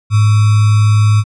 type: tone with sample-and-hold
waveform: sine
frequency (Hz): 105.9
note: G#2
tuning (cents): +34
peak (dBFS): -6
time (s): 0.1-1.24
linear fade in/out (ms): 50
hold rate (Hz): 1225
effects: resampled to 22050 Hz